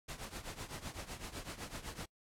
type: noise with tremolo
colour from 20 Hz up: pink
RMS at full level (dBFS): -42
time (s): 0.08-2.06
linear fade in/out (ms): 10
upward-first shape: triangle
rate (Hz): 7.9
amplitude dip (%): 85
effects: noise-tail reverb RT60 0.1 s tail -25 dB re dry + low-pass 11000 Hz 12 dB/octave